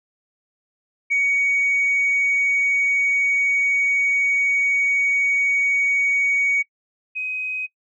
sine tone pair in turn, 2244 / 2519 Hz, C#7 / D#7, +21 / +21 cents, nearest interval major second, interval 200 cents, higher second, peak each -15 / -23 dBFS, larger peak first, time 1.1-6.63 / 7.15-7.67 s, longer first, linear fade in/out 20 ms, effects noise-tail reverb RT60 0.1 s tail -23 dB re dry + tanh soft clip ceiling -13 dBFS

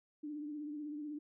sine tone with vibrato, 297.5 Hz, D4, 22 cents sharp, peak -40 dBFS, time 0.23-1.19 s, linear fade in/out 10 ms, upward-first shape triangle, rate 16 Hz, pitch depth 59 cents each way, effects none

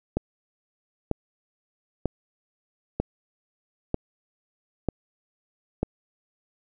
click train, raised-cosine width 2 ms, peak -10 dBFS, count 7, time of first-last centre 0.17-5.83 s, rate 1.06 Hz, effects none

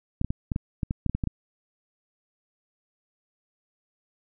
clicks, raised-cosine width 5 ms, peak -14 dBFS, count 12, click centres 0.214 / 0.246 / 0.305 / 0.518 / 0.561 / 0.832 / 0.909 / 1.063 / 1.096 / 1.15 / 1.238 / 1.273 s, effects none

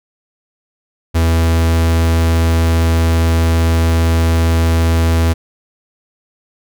45% pulse tone, 82.41 Hz, E2, in tune, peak -10 dBFS, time 1.14-5.34 s, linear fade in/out 20 ms, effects none

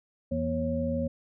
sine tone cluster, 84 / 165.8 / 238.8 / 547 Hz, E2 / E3 / A#3 / C#5, +33 / +10 / +42 / -23 cents, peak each -34 / -35 / -30 / -31 dBFS, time 0.31-1.08 s, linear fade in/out 10 ms, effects none

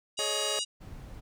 harmonic tone, 957 Hz, A#5, 45 cents sharp, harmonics 3 / 4 / 5 / 6 / 7 / 8 / 9 / 10, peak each -34 / -36 / -38 / -40 / -41 / -42 / -43 / -44 dBFS, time 0.17-0.65 s, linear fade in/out 20 ms
sawtooth chord, Ab suspended fourth, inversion none, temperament equal with one note detuned, 423.8 / 554.4 / 622.3 Hz, Ab4 / Db5 / Eb5, +35 / 0 / 0 cents, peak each -33 dBFS, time 0.19-0.59 s, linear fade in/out 0 ms
brown noise, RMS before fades -44 dBFS, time 0.8-1.21 s, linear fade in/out 20 ms
effects none

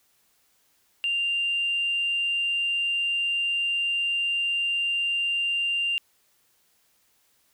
sine tone, 2788 Hz, F7, 4 cents flat, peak -22 dBFS, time 1.04-5.98 s, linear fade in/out 0 ms, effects tanh soft clip ceiling -18 dBFS + white hiss -66 dBFS RMS until 7.53 s

